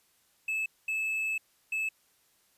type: tone bursts at uneven times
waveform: triangle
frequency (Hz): 2609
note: E7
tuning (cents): -18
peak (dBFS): -27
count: 3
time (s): 0.48-0.66 / 0.88-1.38 / 1.72-1.89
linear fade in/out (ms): 5
effects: white hiss -68 dBFS RMS until 2.57 s + resampled to 32000 Hz